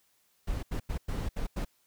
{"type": "noise bursts at uneven times", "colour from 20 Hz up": "brown", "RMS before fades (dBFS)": -32, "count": 6, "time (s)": [[0.47, 0.63], [0.71, 0.8], [0.89, 0.98], [1.08, 1.29], [1.36, 1.47], [1.56, 1.65]], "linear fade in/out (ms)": 10, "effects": ["white hiss -70 dBFS RMS until 1.86 s"]}